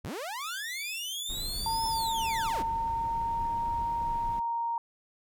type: linear two-way sweep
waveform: sawtooth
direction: up then down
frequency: 46.25 to 5300 to 147.9 Hz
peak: -31 dBFS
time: 0.04-2.63 s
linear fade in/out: 10 ms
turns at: 1.87 s
type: tone with tremolo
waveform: sawtooth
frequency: 3499 Hz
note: A7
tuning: 10 cents flat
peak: -38 dBFS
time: 0.4-2.52 s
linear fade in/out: 10 ms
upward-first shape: sine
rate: 2.7 Hz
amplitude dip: 45%
type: noise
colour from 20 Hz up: brown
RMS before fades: -40 dBFS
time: 1.29-4.4 s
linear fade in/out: 10 ms
type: tone with pitch glide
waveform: sine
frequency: 904 to 931 Hz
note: A5 to A#5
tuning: +47 to -2 cents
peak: -28 dBFS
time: 1.66-4.78 s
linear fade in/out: 2 ms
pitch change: +51 cents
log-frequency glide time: 2.31-3.68 s
effects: none